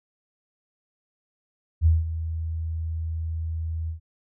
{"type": "tone with ADSR envelope", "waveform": "sine", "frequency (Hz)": 81.1, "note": "E2", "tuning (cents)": -28, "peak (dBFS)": -13, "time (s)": [1.81, 4], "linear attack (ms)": 50, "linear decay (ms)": 180, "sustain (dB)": -13, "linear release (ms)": 110, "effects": []}